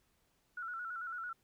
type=tone with vibrato; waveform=sine; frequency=1400 Hz; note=F6; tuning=4 cents sharp; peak=-39 dBFS; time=0.57-1.33 s; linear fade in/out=5 ms; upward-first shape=square; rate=9 Hz; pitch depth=70 cents each way; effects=pink hiss -75 dBFS RMS until 1.43 s